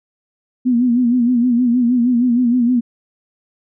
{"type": "tone with vibrato", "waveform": "sine", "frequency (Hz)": 243.4, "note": "B3", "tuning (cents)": -25, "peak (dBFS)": -11, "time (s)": [0.65, 2.81], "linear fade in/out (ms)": 20, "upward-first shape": "sine", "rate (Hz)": 6.4, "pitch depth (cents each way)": 77, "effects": []}